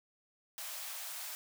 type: high-pass noise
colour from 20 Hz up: white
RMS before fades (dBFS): -43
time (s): 0.58-1.35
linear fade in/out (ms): 0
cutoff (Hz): 570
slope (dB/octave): 96
effects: none